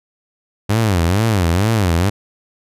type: tone with vibrato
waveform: sawtooth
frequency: 97.2 Hz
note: G2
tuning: 14 cents flat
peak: -9 dBFS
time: 0.69-2.1 s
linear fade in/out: 10 ms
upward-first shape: sine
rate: 2.2 Hz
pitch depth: 280 cents each way
effects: resampled to 32000 Hz